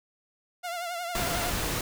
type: tone with vibrato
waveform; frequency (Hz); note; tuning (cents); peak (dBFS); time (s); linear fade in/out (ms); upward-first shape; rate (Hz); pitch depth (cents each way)
sawtooth; 697; F5; -4; -28; 0.63-1.51; 20; triangle; 11; 74
type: noise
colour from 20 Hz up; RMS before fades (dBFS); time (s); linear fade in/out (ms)
pink; -30; 1.15-1.81; 2
effects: none